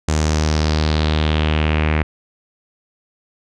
sawtooth tone with low-pass filter sweep, 77.2 Hz, D#2, 13 cents flat, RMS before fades -17 dBFS, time 0.08-2.03 s, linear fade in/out 5 ms, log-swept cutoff 7200 to 2200 Hz, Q 3, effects none

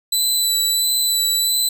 20% pulse tone with vibrato, 3983 Hz, B7, 14 cents sharp, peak -10 dBFS, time 0.12-1.69 s, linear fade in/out 5 ms, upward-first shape sine, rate 1.5 Hz, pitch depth 16 cents each way, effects none

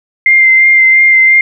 sine tone with vibrato, 2093 Hz, C7, in tune, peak -3 dBFS, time 0.26-1.41 s, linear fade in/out 2 ms, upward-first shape sine, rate 2.9 Hz, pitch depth 17 cents each way, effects none

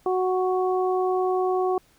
harmonic tone, 370 Hz, F#4, in tune, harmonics 1 / 2 / 3, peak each -22 / -26 / -31 dBFS, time 0.06-1.78 s, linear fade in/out 2 ms, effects pink hiss -60 dBFS RMS until 1.98 s

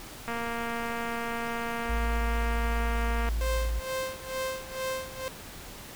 click train, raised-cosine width 0.5 ms, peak -19 dBFS, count 702, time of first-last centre 0.28-3.289 s, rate 233 Hz
sine tone, 55 Hz, A1, in tune, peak -26 dBFS, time 1.89-3.8 s, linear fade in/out 10 ms
sawtooth tone with tremolo, 523.3 Hz, C5, in tune, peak -25 dBFS, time 3.41-5.28 s, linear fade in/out 0 ms, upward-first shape sine, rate 2.2 Hz, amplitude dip 85%
effects pink hiss -44 dBFS RMS until 5.95 s

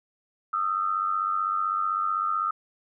sine tone pair together, 1236 / 1331.8 Hz, D#6 / E6, -12 / +17 cents, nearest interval minor second, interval 129 cents, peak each -26 / -27 dBFS, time 0.53-2.51 s, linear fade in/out 5 ms, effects none

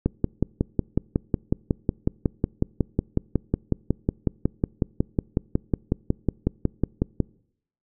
click train, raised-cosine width 3 ms, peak -7 dBFS, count 40, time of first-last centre 0.06-7.203 s, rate 5.46 Hz, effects noise-tail reverb RT60 0.7 s tail -26 dB re dry

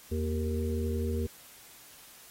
harmonic tone with a mistuned harmonic, 77.78 Hz, D#2, in tune, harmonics 1 / 3 / 5 / 6, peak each -30 / -35 / -37 / -38 dBFS, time 0.11-1.27 s, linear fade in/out 10 ms, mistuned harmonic 1, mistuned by +84 cents, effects white hiss -53 dBFS RMS until 2.3 s + AAC 48 kbps

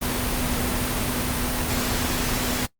sine tone in noise, 246.9 Hz, B3, in tune, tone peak -30 dBFS, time 0.01-2.67 s, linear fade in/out 20 ms, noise pink, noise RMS -25 dBFS, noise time 0.01-2.67 s, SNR -8 dB, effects noise-tail reverb RT60 0.1 s tail -20 dB re dry + Opus 32 kbps

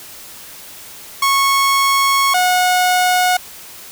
sawtooth tone pair in turn, 1100 / 728.5 Hz, C#6 / F#5, -14 / -27 cents, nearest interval perfect fifth, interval 713 cents, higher first, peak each -8 dBFS, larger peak neither, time 1.22-2.34 / 2.34-3.37 s, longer first, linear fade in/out 5 ms, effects white hiss -36 dBFS RMS until 3.91 s

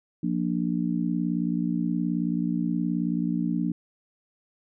harmonic tone, 58.8 Hz, A#1, 16 cents sharp, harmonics 3 / 4 / 5, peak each -27 / -28 / -29 dBFS, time 0.23-3.72 s, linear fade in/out 5 ms, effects none

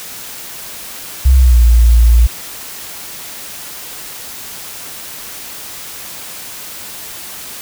sine tone with pitch glide, 65.41 to 57.94 Hz, C2 to A#1, 0 to -10 cents, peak -4 dBFS, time 1.25-2.27 s, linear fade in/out 10 ms, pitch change -210 cents, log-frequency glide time 1.36-1.62 s, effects white hiss -29 dBFS RMS until 7.61 s

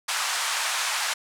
pink band-pass noise, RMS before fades -27 dBFS, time 0.08-1.14 s, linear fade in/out 10 ms, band 890 to 10000 Hz, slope 24 dB/octave, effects none

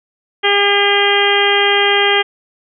harmonic tone with a mistuned harmonic, 404 Hz, G#4, 48 cents flat, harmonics 1 / 2 / 3 / 4 / 5 / 6 / 7 / 8, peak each -16 / -18 / -22 / -19 / -17 / -22 / -21 / -17 dBFS, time 0.43-2.23 s, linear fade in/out 20 ms, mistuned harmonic 8, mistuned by -19 cents, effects none

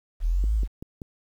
sine linear two-way sweep, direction up then down, 36.71 to 55.8 to 43.19 Hz, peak -20 dBFS, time 0.2-0.68 s, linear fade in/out 50 ms, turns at 0.55 s
click train, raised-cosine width 3 ms, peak -24 dBFS, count 4, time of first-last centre 0.44-1.018 s, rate 5.19 Hz
effects 9-bit

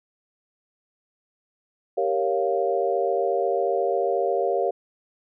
sine chord, G half-diminished seventh, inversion none, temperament equal, 392 / 466.2 / 554.4 / 698.5 Hz, G4 / Bb4 / Db5 / F5, 0 / 0 / 0 / 0 cents, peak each -26 dBFS, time 1.97-4.71 s, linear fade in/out 10 ms, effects none

